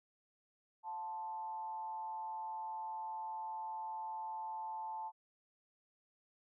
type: tone with frequency modulation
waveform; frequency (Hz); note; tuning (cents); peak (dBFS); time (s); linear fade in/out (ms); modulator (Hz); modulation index
sine; 880; A5; 0; -40; 0.83-5.12; 50; 165; 0.43
effects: none